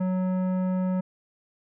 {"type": "tone with tanh clipping", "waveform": "sine", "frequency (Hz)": 185, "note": "F#3", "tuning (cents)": 0, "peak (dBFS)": -25, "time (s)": [0, 1.01], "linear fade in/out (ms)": 10, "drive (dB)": 13, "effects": []}